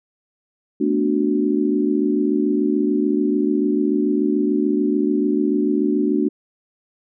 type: chord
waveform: sine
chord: B minor seventh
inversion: third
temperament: equal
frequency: 220 / 246.9 / 293.7 / 370 Hz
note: A3 / B3 / D4 / F#4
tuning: 0 / 0 / 0 / 0 cents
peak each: -22 / -25 / -19 / -22 dBFS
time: 0.8-6.29 s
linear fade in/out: 10 ms
effects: none